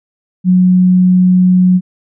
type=tone; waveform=sine; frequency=182.7 Hz; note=F#3; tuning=22 cents flat; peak=-5 dBFS; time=0.44-1.81 s; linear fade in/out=50 ms; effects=none